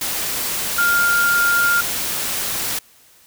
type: tone in noise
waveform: sine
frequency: 1403 Hz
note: F6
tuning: 8 cents sharp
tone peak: -14 dBFS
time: 0.78-1.81 s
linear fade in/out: 5 ms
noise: white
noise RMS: -23 dBFS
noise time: 0.01-2.79 s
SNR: +6 dB
effects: white hiss -51 dBFS RMS until 3.26 s